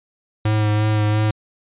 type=tone with vibrato; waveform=square; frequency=106.6 Hz; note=G#2; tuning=46 cents sharp; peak=-16 dBFS; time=0.45-1.31 s; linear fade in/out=5 ms; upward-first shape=sine; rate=2.9 Hz; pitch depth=19 cents each way; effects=resampled to 8000 Hz